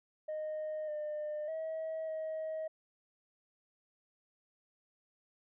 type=tone with pitch steps; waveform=sine; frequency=618 / 603 / 640 / 633 Hz; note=D#5 / D5 / D#5 / D#5; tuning=-12 / +46 / +49 / +30 cents; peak=-34 dBFS; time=0.28-2.68 s; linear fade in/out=10 ms; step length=600 ms; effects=tanh soft clip ceiling -34 dBFS